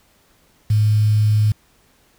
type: tone with quantisation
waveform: sine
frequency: 106.6 Hz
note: G#2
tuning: 46 cents sharp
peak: -12 dBFS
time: 0.7-1.52 s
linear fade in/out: 5 ms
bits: 6
effects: pink hiss -57 dBFS RMS until 2.18 s